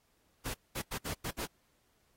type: noise bursts at uneven times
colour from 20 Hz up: pink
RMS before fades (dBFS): -38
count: 6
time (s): 0.45-0.54 / 0.75-0.82 / 0.91-0.98 / 1.05-1.14 / 1.24-1.31 / 1.38-1.46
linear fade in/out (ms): 10
effects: pink hiss -73 dBFS RMS until 2.16 s + AAC 48 kbps